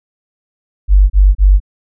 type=tone bursts; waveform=sine; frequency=48.46 Hz; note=G1; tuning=19 cents flat; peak=-3 dBFS; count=3; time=0.88-1.602 s; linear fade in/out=50 ms; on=220 ms; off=31 ms; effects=none